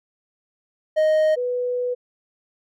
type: tone pair in turn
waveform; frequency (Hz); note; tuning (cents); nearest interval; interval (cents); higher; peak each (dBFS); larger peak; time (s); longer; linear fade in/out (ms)
triangle / sine; 622.3 / 493.9; D#5 / B4; 0 / 0; major third; 400; first; -13 / -21; first; 0.96-1.36 / 1.36-1.95; second; 20
effects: none